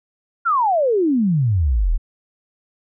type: exponential sweep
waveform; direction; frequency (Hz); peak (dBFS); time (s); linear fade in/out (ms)
sine; down; 1436 to 34; -14; 0.45-1.98; 20
effects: none